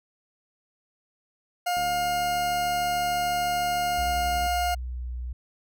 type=tone; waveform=40% pulse; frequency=710 Hz; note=F5; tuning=28 cents sharp; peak=-23 dBFS; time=1.66-4.75 s; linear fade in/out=10 ms
type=click train; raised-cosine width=3 ms; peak=-31 dBFS; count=199; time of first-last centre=1.77-4.464 s; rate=73.5 Hz
type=tone with vibrato; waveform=sine; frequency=61.7 Hz; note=B1; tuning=1 cent flat; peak=-30 dBFS; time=3.98-5.33 s; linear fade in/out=5 ms; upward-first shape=sine; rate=1.5 Hz; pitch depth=13 cents each way
effects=none